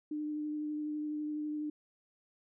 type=tone with vibrato; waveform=sine; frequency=301.2 Hz; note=D4; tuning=44 cents sharp; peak=-34 dBFS; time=0.11-1.7 s; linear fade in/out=5 ms; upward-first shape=triangle; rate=12 Hz; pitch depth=15 cents each way; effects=none